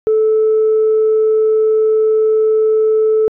sine tone, 436.3 Hz, A4, 15 cents flat, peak -8 dBFS, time 0.07-3.28 s, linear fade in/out 0 ms, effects tanh soft clip ceiling -6 dBFS

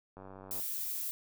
click train, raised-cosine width 1 ms, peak -35 dBFS, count 42, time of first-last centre 0.17-0.598 s, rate 95.9 Hz
violet noise, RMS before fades -37 dBFS, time 0.51-1.11 s, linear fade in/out 0 ms
effects none

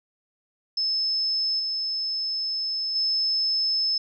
sine tone with level steps, 5230 Hz, E8, 15 cents flat, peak -22 / -25 / -21 dBFS, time 0.77-3.98 s, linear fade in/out 5 ms, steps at 1.59 / 2.95 s, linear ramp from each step 10 ms, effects none

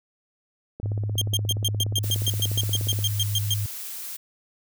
click train, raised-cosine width 2 ms, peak -22 dBFS, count 38, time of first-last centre 0.8-2.989 s, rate 16.9 Hz
sine tone with pitch glide, 103.83 to 102.76 Hz, G#2 to G#2, 0 to -18 cents, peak -24 dBFS, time 0.83-3.66 s, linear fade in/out 0 ms, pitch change -18 cents, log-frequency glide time 2.7-3.12 s
sawtooth tone bursts, 3198 Hz, G7, 34 cents sharp, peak -18 dBFS, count 16, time 1.18-3.54 s, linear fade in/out 2 ms, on 35 ms, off 120 ms
blue noise, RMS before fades -35 dBFS, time 2.03-4.17 s, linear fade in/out 10 ms
effects none

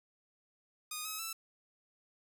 5% pulse tone with pitch steps, 1233 / 1278 / 1324.6 Hz, D#6 / D#6 / E6, -16 / +46 / +8 cents, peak -27 dBFS, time 0.91-1.33 s, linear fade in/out 5 ms, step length 140 ms, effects none

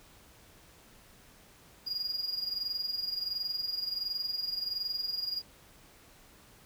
triangle tone with amplitude modulation, 4854 Hz, D#8, 44 cents flat, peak -28 dBFS, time 1.86-5.42 s, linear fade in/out 20 ms, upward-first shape sine, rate 21.4 Hz, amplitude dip 70%, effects pink hiss -58 dBFS RMS until 6.65 s

